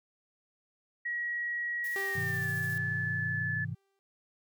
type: tone with pitch glide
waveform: sine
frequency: 1909 to 1730.5 Hz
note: A#6 to A6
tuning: +41 to -29 cents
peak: -31 dBFS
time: 1.05-3.65 s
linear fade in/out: 10 ms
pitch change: -170 cents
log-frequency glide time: 2.02-2.49 s
type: noise with tremolo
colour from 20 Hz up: blue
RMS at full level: -47 dBFS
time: 1.84-2.78 s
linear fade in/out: 2 ms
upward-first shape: square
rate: 14 Hz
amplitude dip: 25%
type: tone with exponential decay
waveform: sawtooth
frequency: 392 Hz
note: G4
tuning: in tune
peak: -32 dBFS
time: 1.96-3.99 s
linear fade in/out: 0 ms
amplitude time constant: 440 ms
type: chord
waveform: sine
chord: Ab augmented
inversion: none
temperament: just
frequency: 103.83 / 129.78 / 162.23 Hz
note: Ab2 / C3 / E3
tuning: 0 / -14 / -27 cents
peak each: -38 dBFS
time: 2.15-3.75 s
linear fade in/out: 10 ms
effects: none